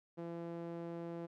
sawtooth tone with band-pass filter, 169.1 Hz, E3, 44 cents sharp, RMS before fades -44 dBFS, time 0.17-1.27 s, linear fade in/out 20 ms, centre 420 Hz, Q 1.2, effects none

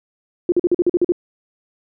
sine tone bursts, 351.3 Hz, F4, 10 cents sharp, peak -11 dBFS, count 9, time 0.49-1.121 s, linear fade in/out 2 ms, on 31 ms, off 44 ms, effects none

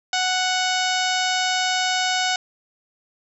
harmonic tone, 740 Hz, F#5, in tune, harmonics 1 / 2 / 3 / 4 / 5 / 6 / 7 / 8 / 9 / 10, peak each -24 / -26 / -29 / -28 / -29 / -32 / -30 / -33 / -36 / -35 dBFS, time 0.13-2.36 s, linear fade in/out 2 ms, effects none

